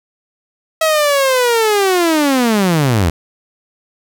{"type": "linear sweep", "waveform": "sawtooth", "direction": "down", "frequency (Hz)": [647, 75.9], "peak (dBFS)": -7, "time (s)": [0.81, 3.1], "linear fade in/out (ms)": 5, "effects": []}